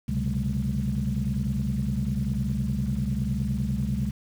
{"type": "tone cluster", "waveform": "sine", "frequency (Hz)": [67.4, 127.3, 137.2, 192.6, 213.6], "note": ["C#2", "C3", "C#3", "G3", "G#3"], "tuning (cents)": [-48, -47, -17, -30, 49], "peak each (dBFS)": -30, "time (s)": [0.08, 4.11], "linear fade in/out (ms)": 10, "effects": ["tanh soft clip ceiling -16 dBFS", "8-bit"]}